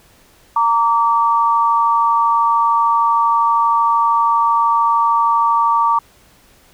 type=tone pair together; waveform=sine; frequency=923.1 / 1156 Hz; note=A#5 / D6; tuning=-17 / -28 cents; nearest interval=major third; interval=389 cents; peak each=-14 dBFS; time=0.56-5.99 s; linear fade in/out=5 ms; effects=pink hiss -50 dBFS RMS until 6.73 s

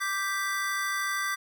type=chord; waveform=square; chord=G major; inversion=second; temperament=equal; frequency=1174.7 / 1568 / 1975.5 Hz; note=D6 / G6 / B6; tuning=0 / 0 / 0 cents; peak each=-33 dBFS; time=0-1.36 s; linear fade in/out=20 ms; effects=none

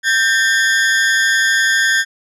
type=ring-modulated tone; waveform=40% pulse; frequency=1692 Hz; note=G#6; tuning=32 cents sharp; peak=-8 dBFS; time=0.03-2.05 s; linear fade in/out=50 ms; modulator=116 Hz; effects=low-pass 9000 Hz 12 dB/octave

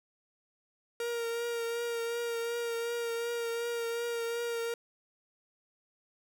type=tone with vibrato; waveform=45% pulse; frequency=467.9 Hz; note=A#4; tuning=6 cents sharp; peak=-32 dBFS; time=1-4.74 s; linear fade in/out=2 ms; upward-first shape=triangle; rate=2.7 Hz; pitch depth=25 cents each way; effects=none

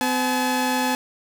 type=tone pair together; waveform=sawtooth; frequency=254.5 / 856 Hz; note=C4 / A5; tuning=-48 / -48 cents; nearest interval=octave + major sixth; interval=2100 cents; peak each=-19 dBFS; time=0.01-0.95 s; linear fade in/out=0 ms; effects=none

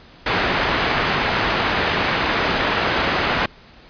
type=low-pass noise; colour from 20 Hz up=white; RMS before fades=-20 dBFS; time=0.26-3.46 s; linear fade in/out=5 ms; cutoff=2100 Hz; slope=12 dB/octave; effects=pink hiss -46 dBFS RMS until 3.89 s + resampled to 11025 Hz

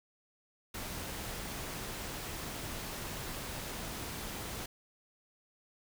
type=noise; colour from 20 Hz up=pink; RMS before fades=-41 dBFS; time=0.74-4.66 s; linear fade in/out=5 ms; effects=none

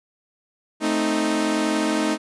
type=chord; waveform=sawtooth; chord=A diminished; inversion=none; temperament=equal; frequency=220 / 261.6 / 311.1 Hz; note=A3 / C4 / Eb4; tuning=0 / 0 / 0 cents; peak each=-21 / -24 / -18 dBFS; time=0.8-2.18 s; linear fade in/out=50 ms; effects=resampled to 24000 Hz

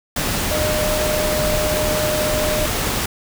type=tone in noise; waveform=sine; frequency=610 Hz; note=D#5; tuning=34 cents flat; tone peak=-20 dBFS; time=0.51-2.66 s; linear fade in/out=5 ms; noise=pink; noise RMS=-21 dBFS; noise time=0.16-3.06 s; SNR=-2 dB; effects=none

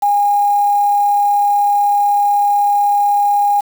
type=tone with quantisation; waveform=sine; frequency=816 Hz; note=G#5; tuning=31 cents flat; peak=-10 dBFS; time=0.02-3.61 s; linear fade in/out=10 ms; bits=5; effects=none

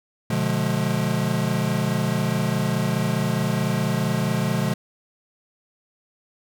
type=chord; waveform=square; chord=B diminished seventh; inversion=none; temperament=just; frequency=123.47 / 148.16 / 177.8 / 213.4 Hz; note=B2 / D3 / F3 / Ab3; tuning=0 / +16 / +31 / +47 cents; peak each=-27 dBFS; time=0.3-4.74 s; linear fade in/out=5 ms; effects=none

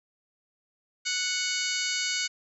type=harmonic tone with a mistuned harmonic; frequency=739 Hz; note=F#5; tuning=2 cents flat; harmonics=2 / 3 / 4 / 5 / 6 / 7 / 8 / 9 / 10; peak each=-36 / -33 / -35 / -38 / -33 / -38 / -38 / -35 / -39 dBFS; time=1.05-2.28 s; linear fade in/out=20 ms; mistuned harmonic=7; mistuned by=-91 cents; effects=none

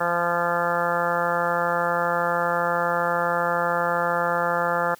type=harmonic tone with a mistuned harmonic; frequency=172.6 Hz; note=F3; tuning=20 cents flat; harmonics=1 / 2 / 3 / 4 / 5 / 6 / 7 / 8 / 9 / 10; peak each=-34 / -37 / -26 / -29 / -28 / -32 / -29 / -28 / -35 / -31 dBFS; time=0-4.95 s; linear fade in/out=10 ms; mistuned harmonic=1; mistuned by=-24 cents; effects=white hiss -52 dBFS RMS until 4.99 s

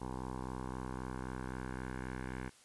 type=tone with low-pass filter sweep; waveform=10% pulse; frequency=63.8 Hz; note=C2; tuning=43 cents flat; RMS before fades=-42 dBFS; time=0-2.5 s; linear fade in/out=20 ms; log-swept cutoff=950 to 1900 Hz; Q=2.3; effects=white hiss -62 dBFS RMS until 2.64 s + resampled to 24000 Hz

